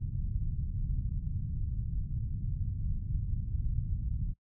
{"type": "low-pass noise", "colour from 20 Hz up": "pink", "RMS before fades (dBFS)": -33, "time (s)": [0, 4.34], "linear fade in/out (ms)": 20, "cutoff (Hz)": 140, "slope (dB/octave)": 24, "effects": ["noise-tail reverb RT60 0.1 s tail -21 dB re dry"]}